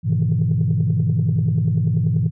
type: chord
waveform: sine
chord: E major seventh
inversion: first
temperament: just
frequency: 103.01 / 123.61 / 154.51 / 164.81 Hz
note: G#2 / B2 / D#3 / E3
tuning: -14 / +2 / -12 / 0 cents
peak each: -20 dBFS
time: 0.03-2.31 s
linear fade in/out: 50 ms
effects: tanh soft clip ceiling -10 dBFS